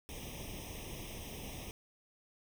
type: noise with comb filter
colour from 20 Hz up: pink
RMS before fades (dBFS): -45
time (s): 0.09-1.71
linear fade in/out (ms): 0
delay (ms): 0.34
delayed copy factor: +1
effects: none